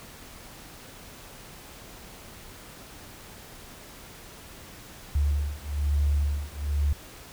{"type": "beating tone pair", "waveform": "sine", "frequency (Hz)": [72, 73.1], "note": ["D2", "D2"], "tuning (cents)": [-34, -7], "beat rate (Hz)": 1.1, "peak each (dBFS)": -26, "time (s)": [5.15, 6.93], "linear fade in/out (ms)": 5, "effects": ["pink hiss -46 dBFS RMS until 7.32 s"]}